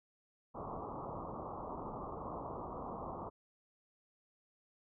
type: low-pass noise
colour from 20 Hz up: white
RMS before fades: -44 dBFS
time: 0.54-3.3 s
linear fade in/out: 20 ms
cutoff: 1200 Hz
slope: 96 dB/octave
effects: none